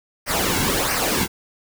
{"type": "noise with flanger", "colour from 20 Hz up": "pink", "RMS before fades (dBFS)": -21, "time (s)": [0.26, 1.28], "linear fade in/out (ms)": 50, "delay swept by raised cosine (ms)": [0.27, 1.67], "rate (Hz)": 1.5, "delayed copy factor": -0.65, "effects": []}